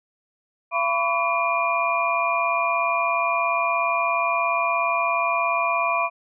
sine tone cluster, 679 / 1000 / 1137 / 2411 Hz, F5 / B5 / C#6 / D7, -49 / +21 / +44 / +45 cents, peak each -25 dBFS, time 0.71-6.1 s, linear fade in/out 50 ms, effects none

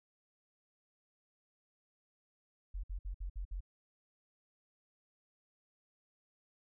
sine tone bursts, 45.13 Hz, F#1, 42 cents flat, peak -37 dBFS, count 6, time 2.74-3.606 s, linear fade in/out 10 ms, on 96 ms, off 58 ms, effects none

